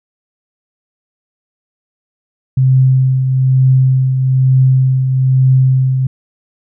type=tone with tremolo; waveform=sine; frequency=130.81 Hz; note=C3; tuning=in tune; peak=-5 dBFS; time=2.57-6.07 s; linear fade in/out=5 ms; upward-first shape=triangle; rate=1.1 Hz; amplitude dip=50%; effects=none